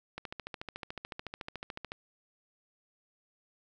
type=click train; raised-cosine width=0.3 ms; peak=-23 dBFS; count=25; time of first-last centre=0.18-1.919 s; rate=13.8 Hz; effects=none